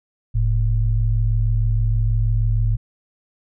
sine tone pair together, 43.65 / 110 Hz, F1 / A2, 0 / 0 cents, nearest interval octave + major third, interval 1600 cents, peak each -18 dBFS, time 0.34-2.77 s, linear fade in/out 20 ms, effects none

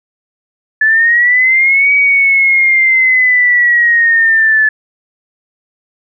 sine linear two-way sweep, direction up then down, 1729 to 2271 to 1729 Hz, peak -6 dBFS, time 0.81-4.69 s, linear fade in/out 5 ms, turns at 1.93 s, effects none

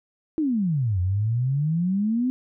sine exponential two-way sweep, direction down then up, 329.6 to 88 to 260.2 Hz, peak -20 dBFS, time 0.38-2.3 s, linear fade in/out 0 ms, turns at 1 s, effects none

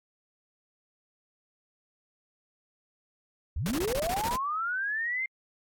sine linear sweep, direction up, 51.8 to 2121 Hz, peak -28 dBFS, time 3.56-5.26 s, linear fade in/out 5 ms
pink noise bursts, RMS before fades -34 dBFS, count 10, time 3.66-4.358 s, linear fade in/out 0 ms, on 50 ms, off 22 ms
effects AAC 64 kbps

